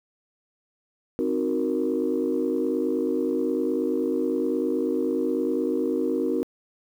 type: chord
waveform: sine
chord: C half-diminished seventh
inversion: none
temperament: equal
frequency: 261.6 / 311.1 / 370 / 466.2 Hz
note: C4 / Eb4 / Gb4 / Bb4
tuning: 0 / 0 / 0 / 0 cents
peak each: -27 dBFS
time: 1.19-6.43 s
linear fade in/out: 0 ms
effects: tanh soft clip ceiling -14 dBFS + 9-bit